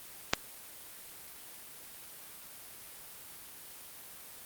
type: click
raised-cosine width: 0.2 ms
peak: -5 dBFS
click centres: 0.335 s
effects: white hiss -49 dBFS RMS until 4.45 s + Opus 32 kbps